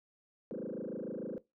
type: tone with frequency modulation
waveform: sine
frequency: 363.2 Hz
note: F#4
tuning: 32 cents flat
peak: -36 dBFS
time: 0.51-1.38 s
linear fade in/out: 0 ms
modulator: 26.7 Hz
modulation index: 6.6
effects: noise-tail reverb RT60 0.2 s tail -19 dB re dry + tanh soft clip ceiling -33 dBFS